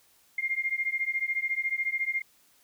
sine beating tone pair, 2111 / 2125 Hz, C7 / C7, +15 / +26 cents, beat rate 14 Hz, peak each -30 dBFS, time 0.38-2.22 s, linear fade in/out 5 ms, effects white hiss -63 dBFS RMS until 2.63 s

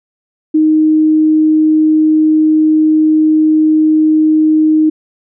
sine tone, 311.1 Hz, D#4, in tune, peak -6 dBFS, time 0.54-4.9 s, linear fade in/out 10 ms, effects none

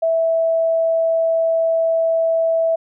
sine tone, 656 Hz, E5, 9 cents flat, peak -14 dBFS, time 0.02-2.76 s, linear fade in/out 10 ms, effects none

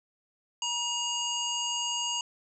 harmonic tone, 951 Hz, A#5, 34 cents sharp, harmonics 1 / 3 / 5 / 7 / 8, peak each -36 / -31 / -41 / -35 / -41 dBFS, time 0.62-2.21 s, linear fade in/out 2 ms, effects none

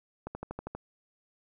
click train, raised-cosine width 1 ms, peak -23 dBFS, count 7, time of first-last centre 0.27-0.75 s, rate 12.5 Hz, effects none

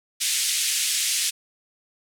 white band-pass noise, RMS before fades -24 dBFS, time 0.2-1.31 s, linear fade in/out 20 ms, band 2200 to 10000 Hz, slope 24 dB/octave, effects none

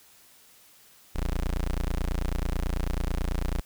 25% pulse tone, 29.14 Hz, A#0, in tune, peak -22 dBFS, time 1.15-3.61 s, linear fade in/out 10 ms, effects white hiss -56 dBFS RMS until 3.65 s

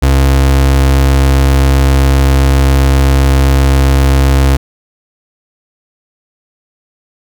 35% pulse tone, 67.6 Hz, C#2, 43 cents flat, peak -4 dBFS, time 0.02-4.57 s, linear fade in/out 10 ms, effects none

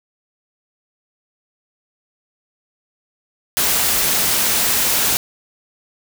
white noise, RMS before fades -17 dBFS, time 3.57-5.17 s, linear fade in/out 0 ms, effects none

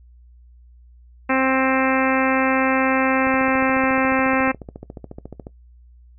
harmonic tone, 263.5 Hz, C4, 12 cents sharp, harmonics 1 / 2 / 3 / 4 / 5 / 6 / 7 / 8 / 9 / 10, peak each -20 / -23 / -25 / -26 / -27 / -28 / -28 / -29 / -30 / -30 dBFS, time 1.29-4.52 s, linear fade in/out 10 ms
click train, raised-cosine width 2 ms, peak -20 dBFS, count 32, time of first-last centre 3.27-5.469 s, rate 14.1 Hz
effects noise-tail reverb RT60 0.1 s tail -18 dB re dry + added 60 Hz sine -45 dBFS peak until 6.18 s

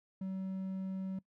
triangle tone, 190 Hz, F#3, 46 cents sharp, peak -34 dBFS, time 0.21-1.19 s, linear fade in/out 5 ms, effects noise-tail reverb RT60 0.1 s tail -21 dB re dry

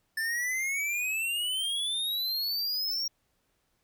square exponential sweep, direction up, 1760 to 5630 Hz, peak -29 dBFS, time 0.17-3.08 s, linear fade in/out 5 ms, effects pink hiss -74 dBFS RMS until 3.83 s

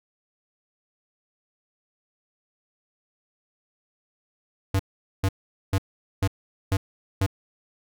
square tone bursts, 96.4 Hz, G2, 28 cents flat, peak -20 dBFS, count 6, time 4.74-7.264 s, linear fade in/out 5 ms, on 54 ms, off 440 ms, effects none

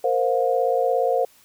sine chord, Bb suspended second, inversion none, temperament equal with one note detuned, 466.2 / 523.3 / 711.9 Hz, Bb4 / C5 / F5, 0 / 0 / +33 cents, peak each -23 / -21 / -23 dBFS, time 0.04-1.25 s, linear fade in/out 5 ms, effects white hiss -55 dBFS RMS until 1.44 s

